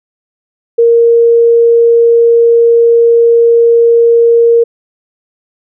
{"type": "tone", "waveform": "sine", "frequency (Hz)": 466.2, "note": "A#4", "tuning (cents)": 0, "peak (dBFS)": -3, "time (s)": [0.78, 4.64], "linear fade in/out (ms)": 10, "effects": []}